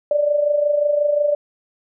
sine tone with amplitude modulation, 587.3 Hz, D5, in tune, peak -12 dBFS, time 0.11-1.35 s, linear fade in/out 2 ms, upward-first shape sine, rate 25.6 Hz, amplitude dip 60%, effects none

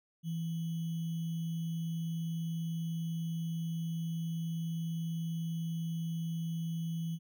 sine tone with sample-and-hold, 164.81 Hz, E3, in tune, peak -33 dBFS, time 0.23-7.19 s, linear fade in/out 50 ms, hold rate 3150 Hz, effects none

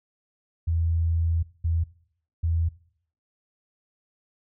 sine tone bursts at uneven times, 82.9 Hz, E2, 10 cents sharp, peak -21 dBFS, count 3, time 0.67-1.43 / 1.64-1.84 / 2.43-2.69 s, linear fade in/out 10 ms, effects noise-tail reverb RT60 0.6 s tail -20 dB re dry

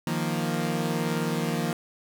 sawtooth chord, Eb suspended second, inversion none, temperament equal, 155.56 / 174.61 / 233.1 Hz, Eb3 / F3 / Bb3, 0 / 0 / 0 cents, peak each -26 dBFS, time 0.07-1.73 s, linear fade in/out 2 ms, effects none

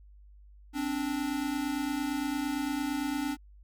square tone pair together, 262.8 / 291.6 Hz, C4 / D4, +8 / -12 cents, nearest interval major second, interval 180 cents, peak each -35 / -32 dBFS, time 0.73-3.37 s, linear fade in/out 50 ms, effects added 50 Hz sine -51 dBFS peak until 3.63 s

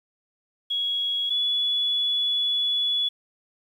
sine tone pair in turn, 3329 / 3411 Hz, G#7 / G#7, +3 / +46 cents, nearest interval unison, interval 43 cents, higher second, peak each -23 / -21 dBFS, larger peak second, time 0.7-1.3 / 1.3-3.09 s, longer second, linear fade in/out 10 ms, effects 9-bit

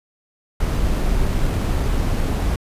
brown noise with sample-and-hold, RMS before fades -19 dBFS, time 0.6-2.56 s, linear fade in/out 5 ms, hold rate 11025 Hz, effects resampled to 32000 Hz

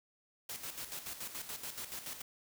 white noise with tremolo, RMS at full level -42 dBFS, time 0.49-2.22 s, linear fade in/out 5 ms, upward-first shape square, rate 7 Hz, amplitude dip 60%, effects none

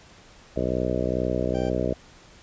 harmonic tone, 62.3 Hz, B1, 16 cents sharp, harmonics 1 / 2 / 3 / 4 / 5 / 6 / 7 / 8 / 9 / 10, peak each -32 / -32 / -32 / -32 / -32 / -32 / -32 / -32 / -32 / -32 dBFS, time 0.56-1.94 s, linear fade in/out 5 ms
40% pulse tone, 784 Hz, G5, in tune, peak -36 dBFS, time 1.54-1.7 s, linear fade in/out 10 ms
effects pink hiss -51 dBFS RMS until 2.42 s + resampled to 16000 Hz

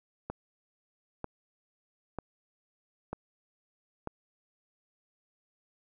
click train, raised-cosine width 1 ms, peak -21 dBFS, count 5, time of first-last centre 0.3-4.074 s, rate 1.06 Hz, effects none

